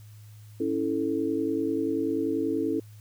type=chord; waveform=sine; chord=A major; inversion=first; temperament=equal with one note detuned; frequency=277.2 / 327.5 / 440 Hz; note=C#4 / E4 / A4; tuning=0 / -11 / 0 cents; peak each=-29 / -28 / -30 dBFS; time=0.6-2.8 s; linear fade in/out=5 ms; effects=added 106 Hz sine -45 dBFS peak until 3 s + white hiss -60 dBFS RMS until 3 s